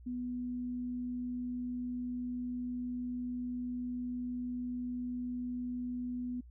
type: tone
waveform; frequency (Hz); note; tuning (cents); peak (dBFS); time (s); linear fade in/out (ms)
sine; 246.9; B3; 0; -35; 0.06-6.41; 10
effects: noise-tail reverb RT60 0.1 s tail -25 dB re dry + added 60 Hz sine -51 dBFS peak until 6.5 s